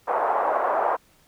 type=band-pass noise; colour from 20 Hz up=pink; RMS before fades=-23 dBFS; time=0.07-0.97 s; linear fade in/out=20 ms; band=580 to 1100 Hz; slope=24 dB/octave; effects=pink hiss -59 dBFS RMS until 1.27 s